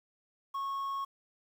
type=tone with quantisation; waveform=triangle; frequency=1098 Hz; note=C#6; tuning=17 cents flat; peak=-31 dBFS; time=0.54-1.05 s; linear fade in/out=10 ms; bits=10; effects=none